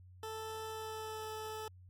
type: tone with pitch glide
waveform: 20% pulse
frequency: 440 to 435.2 Hz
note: A4 to A4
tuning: 0 to -19 cents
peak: -36 dBFS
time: 0.23-1.68 s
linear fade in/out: 2 ms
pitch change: -19 cents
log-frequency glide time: 0.68-1.26 s
effects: added 91 Hz sine -54 dBFS peak until 1.89 s + MP3 64 kbps